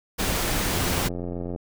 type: noise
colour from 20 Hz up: pink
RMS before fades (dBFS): -25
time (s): 0.18-1.09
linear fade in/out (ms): 20
type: click train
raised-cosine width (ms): 2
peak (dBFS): -19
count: 73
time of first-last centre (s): 0.74-1.561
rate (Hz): 87.7
effects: none